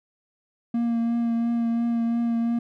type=tone with vibrato; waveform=triangle; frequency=233.1 Hz; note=A#3; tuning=in tune; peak=-19 dBFS; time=0.74-2.59 s; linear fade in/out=5 ms; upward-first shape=triangle; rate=2.9 Hz; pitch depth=20 cents each way; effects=none